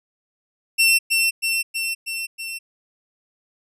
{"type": "tone with echo", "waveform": "sawtooth", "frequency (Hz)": 2702, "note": "E7", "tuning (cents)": 42, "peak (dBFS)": -10, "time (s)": [0.78, 0.99], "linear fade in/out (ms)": 20, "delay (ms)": 320, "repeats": 5, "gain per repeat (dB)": -3, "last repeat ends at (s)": 2.59, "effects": ["resampled to 32000 Hz"]}